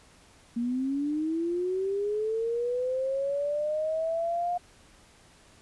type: linear sweep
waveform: sine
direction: up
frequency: 231.7 to 713 Hz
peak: -26 dBFS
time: 0.56-4.58 s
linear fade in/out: 10 ms
effects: pink hiss -57 dBFS RMS until 5.61 s + resampled to 24000 Hz